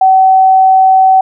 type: tone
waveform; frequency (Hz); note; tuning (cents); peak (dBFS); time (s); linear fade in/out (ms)
sine; 760; F#5; +46; -3; 0.01-1.21; 5
effects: none